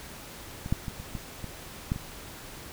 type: clicks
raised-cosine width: 5 ms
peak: -23 / -12 / -21 / -29 / -22 / -23 / -14 / -24 dBFS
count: 8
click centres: 0.661 / 0.725 / 0.882 / 1 / 1.152 / 1.443 / 1.919 / 1.961 s
effects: pink hiss -44 dBFS RMS until 2.72 s